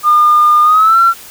sine tone with pitch glide, 1211 to 1359.3 Hz, D#6 to F6, -47 to -47 cents, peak -4 dBFS, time 0.03-1.14 s, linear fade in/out 50 ms, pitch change +200 cents, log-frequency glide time 0.63-0.99 s, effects tanh soft clip ceiling 0 dBFS + white hiss -34 dBFS RMS until 1.3 s

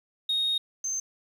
sine tone pair in turn, 3728 / 6270 Hz, A#7 / G8, -1 / -1 cents, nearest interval major sixth, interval 900 cents, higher second, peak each -22 / -27 dBFS, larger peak first, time 0.29-0.58 / 0.84-1 s, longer first, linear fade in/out 5 ms, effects tanh soft clip ceiling -21 dBFS + 9-bit

